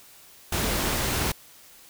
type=noise; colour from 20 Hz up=pink; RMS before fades=-26 dBFS; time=0.52-1.32 s; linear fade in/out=5 ms; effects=white hiss -51 dBFS RMS until 1.89 s